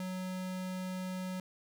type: tone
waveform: square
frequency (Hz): 185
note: F#3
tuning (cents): 0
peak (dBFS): -37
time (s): 0-1.4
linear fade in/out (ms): 2
effects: none